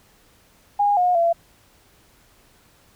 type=tone with pitch steps; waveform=sine; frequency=817 / 719 / 678 Hz; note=G#5 / F#5 / E5; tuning=-29 / -50 / +49 cents; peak=-15 dBFS; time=0.79-1.33 s; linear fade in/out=10 ms; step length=180 ms; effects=pink hiss -56 dBFS RMS until 2.95 s